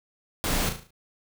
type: noise with echo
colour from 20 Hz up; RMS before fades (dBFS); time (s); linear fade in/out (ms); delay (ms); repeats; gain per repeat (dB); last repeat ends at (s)
pink; -27; 0.44-0.69; 0; 36; 6; -6; 0.906
effects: none